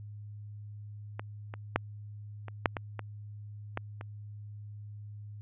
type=clicks; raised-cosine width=0.5 ms; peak=-22 / -26 / -10 / -27 / -8 / -18 / -22 / -17 / -27 dBFS; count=9; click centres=1.195 / 1.539 / 1.76 / 2.483 / 2.658 / 2.768 / 2.993 / 3.774 / 4.011 s; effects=added 104 Hz sine -42 dBFS peak until 5.41 s + resampled to 8000 Hz